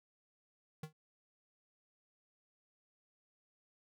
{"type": "tone with exponential decay", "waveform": "square", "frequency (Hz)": 155.56, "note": "D#3", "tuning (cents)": 0, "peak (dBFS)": -40, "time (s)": [0.83, 0.93], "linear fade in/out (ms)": 5, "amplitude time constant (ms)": 21, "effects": []}